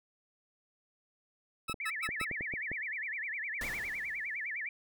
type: tone bursts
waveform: 20% pulse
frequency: 1300 Hz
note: E6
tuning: 24 cents flat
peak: -29 dBFS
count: 4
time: 1.68-2.248 s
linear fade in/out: 10 ms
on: 52 ms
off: 120 ms
type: clicks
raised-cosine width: 2 ms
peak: -28 dBFS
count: 8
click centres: 1.697 / 1.742 / 2.09 / 2.213 / 2.313 / 2.409 / 2.538 / 2.716 s
type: tone with vibrato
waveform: sine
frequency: 2012 Hz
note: B6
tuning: 32 cents sharp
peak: -35 dBFS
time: 1.8-4.69 s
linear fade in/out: 2 ms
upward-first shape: sine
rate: 9.8 Hz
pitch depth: 280 cents each way
type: noise with exponential decay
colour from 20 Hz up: pink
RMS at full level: -40 dBFS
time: 3.61-4.53 s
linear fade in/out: 2 ms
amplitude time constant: 200 ms
effects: none

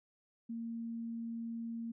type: tone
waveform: sine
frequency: 230.3 Hz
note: A#3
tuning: 21 cents flat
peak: -38 dBFS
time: 0.49-1.92 s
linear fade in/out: 10 ms
effects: none

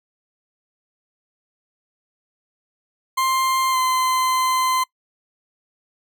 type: tone with pitch glide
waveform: 40% pulse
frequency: 1051 to 1031.2 Hz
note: C6 to C6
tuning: +7 to -26 cents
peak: -17 dBFS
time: 3.17-4.84 s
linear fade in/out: 10 ms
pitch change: -33 cents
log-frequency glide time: 3.71-3.77 s
effects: noise-tail reverb RT60 0.1 s tail -22 dB re dry

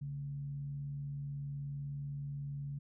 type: tone with frequency modulation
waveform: sine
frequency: 141.9 Hz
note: C#3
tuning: 41 cents sharp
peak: -38 dBFS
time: 0.01-2.79 s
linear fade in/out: 10 ms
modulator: 79.1 Hz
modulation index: 0.21
effects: none

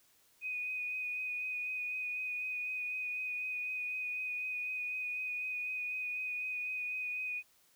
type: tone with vibrato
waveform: sine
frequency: 2489 Hz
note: D#7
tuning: in tune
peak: -35 dBFS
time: 0.41-7.43 s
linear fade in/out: 50 ms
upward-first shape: sine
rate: 4 Hz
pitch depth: 18 cents each way
effects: white hiss -68 dBFS RMS until 7.75 s

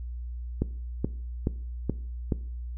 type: click train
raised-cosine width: 3 ms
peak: -12 dBFS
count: 5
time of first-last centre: 0.62-2.322 s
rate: 2.35 Hz
effects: noise-tail reverb RT60 0.5 s tail -19 dB re dry + added 60 Hz sine -33 dBFS peak until 2.77 s

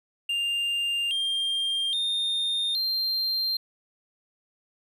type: tone with pitch steps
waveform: triangle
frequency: 2799 / 3197 / 3651 / 4170 Hz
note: F7 / G7 / A#7 / C8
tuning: +3 / +33 / -37 / -7 cents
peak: -23 dBFS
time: 0.29-3.57 s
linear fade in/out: 5 ms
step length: 820 ms
effects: none

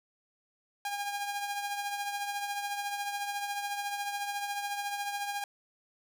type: tone with tremolo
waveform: sawtooth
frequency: 811 Hz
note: G#5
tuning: 41 cents flat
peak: -27 dBFS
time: 0.85-5.44 s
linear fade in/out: 2 ms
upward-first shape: triangle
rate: 14 Hz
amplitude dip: 55%
effects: none

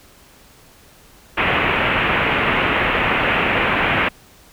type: low-pass noise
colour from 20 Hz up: white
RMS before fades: -18 dBFS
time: 1.37-4.09 s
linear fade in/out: 10 ms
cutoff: 2800 Hz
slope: 48 dB/octave
effects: pink hiss -48 dBFS RMS until 4.52 s

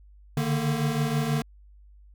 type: tone cluster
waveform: square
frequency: 144 / 150.2 / 230.3 Hz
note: D3 / D3 / A#3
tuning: -34 / +39 / -21 cents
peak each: -31 / -27 / -30 dBFS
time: 0.37-1.42 s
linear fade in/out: 2 ms
effects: added 50 Hz sine -49 dBFS peak until 2.14 s

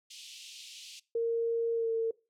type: high-pass noise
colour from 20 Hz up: white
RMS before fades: -40 dBFS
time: 0.1-1 s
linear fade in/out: 10 ms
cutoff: 2600 Hz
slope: 48 dB/octave
type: tone with pitch glide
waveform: sine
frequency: 461.8 to 453.1 Hz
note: A#4 to A#4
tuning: -16 to -49 cents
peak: -27 dBFS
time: 1.15-2.11 s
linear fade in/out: 5 ms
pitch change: -33 cents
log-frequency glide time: 1.74-1.9 s
effects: noise-tail reverb RT60 0.3 s tail -22 dB re dry + low-pass 5000 Hz 12 dB/octave

